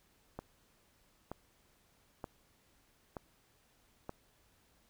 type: click train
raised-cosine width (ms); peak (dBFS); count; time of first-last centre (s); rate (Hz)
1; -27; 5; 0.39-4.094; 1.08
effects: pink hiss -70 dBFS RMS until 4.89 s